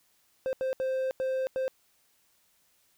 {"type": "tone bursts at uneven times", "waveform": "triangle", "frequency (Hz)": 523.3, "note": "C5", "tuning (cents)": 0, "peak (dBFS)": -25, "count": 5, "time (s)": [[0.46, 0.53], [0.61, 0.73], [0.8, 1.11], [1.2, 1.47], [1.56, 1.68]], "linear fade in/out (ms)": 0, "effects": ["white hiss -68 dBFS RMS until 2.97 s"]}